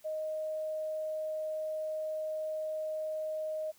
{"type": "tone", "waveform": "sine", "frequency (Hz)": 623, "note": "D#5", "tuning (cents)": 2, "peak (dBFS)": -33, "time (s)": [0.04, 3.72], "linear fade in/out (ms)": 20, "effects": ["white hiss -63 dBFS RMS until 3.78 s"]}